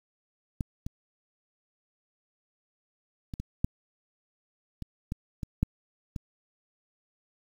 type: clicks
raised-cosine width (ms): 5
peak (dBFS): -17 / -22 / -24 / -22 / -12 / -24 / -19 / -21 / -11 / -21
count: 10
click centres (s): 0.608 / 0.865 / 3.338 / 3.4 / 3.645 / 4.823 / 5.121 / 5.432 / 5.63 / 6.162
effects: 8-bit